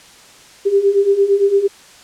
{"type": "beating tone pair", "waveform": "sine", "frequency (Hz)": [392, 400.8], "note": ["G4", "G4"], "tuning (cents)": [0, 38], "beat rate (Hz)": 8.8, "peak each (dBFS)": [-16, -12], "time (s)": [0.65, 1.68], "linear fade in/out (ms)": 20, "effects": ["white hiss -43 dBFS RMS until 2.03 s", "low-pass 8000 Hz 12 dB/octave"]}